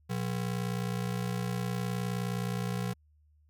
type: ring-modulated tone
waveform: square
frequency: 150.7 Hz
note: D3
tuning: 45 cents sharp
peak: -28 dBFS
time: 0.09-2.94 s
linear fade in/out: 20 ms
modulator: 29.7 Hz
effects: added 75 Hz sine -61 dBFS peak until 3.49 s + MP3 96 kbps